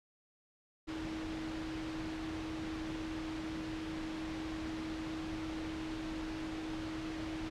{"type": "tone in noise", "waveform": "sine", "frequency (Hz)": 317.6, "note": "D#4", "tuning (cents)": 36, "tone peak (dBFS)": -39, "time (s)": [0.87, 7.5], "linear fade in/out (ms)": 20, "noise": "pink", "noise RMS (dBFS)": -44, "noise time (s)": [0.87, 7.5], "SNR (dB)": 2, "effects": ["low-pass 4000 Hz 12 dB/octave"]}